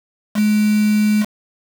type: tone with quantisation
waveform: sine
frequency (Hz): 211.1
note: G#3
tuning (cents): +29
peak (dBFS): -12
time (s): 0.34-1.26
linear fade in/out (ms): 50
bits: 4
effects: none